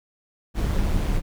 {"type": "noise with amplitude modulation", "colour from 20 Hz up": "brown", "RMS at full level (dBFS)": -20, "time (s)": [0.54, 1.22], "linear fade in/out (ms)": 50, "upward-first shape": "sine", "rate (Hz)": 156, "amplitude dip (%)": 45, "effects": []}